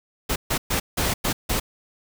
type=noise bursts at uneven times; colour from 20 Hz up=pink; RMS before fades=-23 dBFS; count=6; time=0.29-0.36 / 0.5-0.58 / 0.7-0.8 / 0.97-1.14 / 1.24-1.33 / 1.49-1.6 s; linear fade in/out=10 ms; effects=none